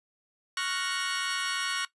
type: chord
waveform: 20% pulse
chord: Gb major seventh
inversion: second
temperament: equal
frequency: 1108.7 / 1396.9 / 1480 / 1864.7 Hz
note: Db6 / F6 / Gb6 / Bb6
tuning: 0 / 0 / 0 / 0 cents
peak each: -29 / -32 / -28 / -30 dBFS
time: 0.57-1.85 s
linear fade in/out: 2 ms
effects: noise-tail reverb RT60 0.1 s tail -17 dB re dry + resampled to 24000 Hz